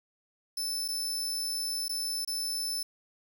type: tone with dropouts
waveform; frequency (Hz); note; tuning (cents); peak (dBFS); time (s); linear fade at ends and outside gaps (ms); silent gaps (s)
sawtooth; 5274; E8; 0; -28; 0.57-2.83; 5; 0.88-0.885 / 1.882-1.893 / 2.249-2.275
effects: 9-bit